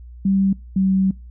sine tone pair in turn, 194.2 / 190.86 Hz, G3 / G3, -16 / -46 cents, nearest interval unison, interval 30 cents, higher first, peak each -14 dBFS, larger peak neither, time 0.25-0.53 / 0.76-1.11 s, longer second, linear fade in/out 5 ms, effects noise-tail reverb RT60 0.3 s tail -25 dB re dry + added 60 Hz sine -36 dBFS peak until 1.3 s

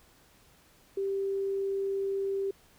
sine tone, 392 Hz, G4, in tune, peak -28 dBFS, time 0.97-2.51 s, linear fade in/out 5 ms, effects pink hiss -61 dBFS RMS until 2.78 s

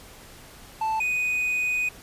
triangle tone pair in turn, 880 / 2489 Hz, A5 / D#7, 0 / 0 cents, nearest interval octave + tritone, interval 1800 cents, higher second, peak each -21 dBFS, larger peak neither, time 0.81-1 / 1-1.89 s, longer second, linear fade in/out 5 ms, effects pink hiss -47 dBFS RMS until 2.02 s + resampled to 32000 Hz

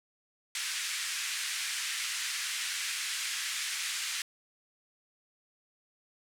pink band-pass noise, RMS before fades -35 dBFS, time 0.55-4.22 s, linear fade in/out 2 ms, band 1700 to 10000 Hz, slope 24 dB/octave, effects none

